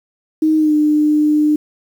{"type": "tone with pitch glide", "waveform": "sine", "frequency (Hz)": [312.8, 301.3], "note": ["D#4", "D4"], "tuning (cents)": [9, 44], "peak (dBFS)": -10, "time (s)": [0.42, 1.56], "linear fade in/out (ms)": 5, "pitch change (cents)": -65, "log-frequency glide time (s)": [0.57, 0.74], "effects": ["7-bit"]}